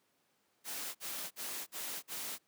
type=noise bursts; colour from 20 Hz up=white; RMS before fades=-41 dBFS; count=5; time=0.64-2.386 s; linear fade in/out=50 ms; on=310 ms; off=49 ms; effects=pink hiss -75 dBFS RMS until 2.47 s + high-pass 200 Hz 12 dB/octave